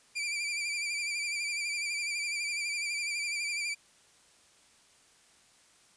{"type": "tone with vibrato", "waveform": "sawtooth", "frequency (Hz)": 2349, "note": "D7", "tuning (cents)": 0, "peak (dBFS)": -28, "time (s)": [0.15, 3.75], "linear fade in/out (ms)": 20, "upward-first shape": "sine", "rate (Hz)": 12, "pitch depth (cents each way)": 49, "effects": ["white hiss -62 dBFS RMS until 5.96 s", "resampled to 22050 Hz"]}